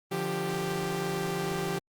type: tone cluster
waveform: sawtooth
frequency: 148.7 / 175 / 392.3 Hz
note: D3 / F3 / G4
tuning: +22 / +4 / +1 cents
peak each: -33 / -30 / -28 dBFS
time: 0.11-1.79 s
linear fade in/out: 10 ms
effects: Opus 32 kbps